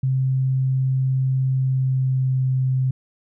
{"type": "tone with pitch glide", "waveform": "sine", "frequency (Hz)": [131.6, 130.31], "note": ["C3", "C3"], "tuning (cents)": [10, -7], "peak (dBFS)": -17, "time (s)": [0.03, 2.91], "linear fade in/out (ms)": 5, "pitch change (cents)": -17, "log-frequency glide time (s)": [1.51, 2.47], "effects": []}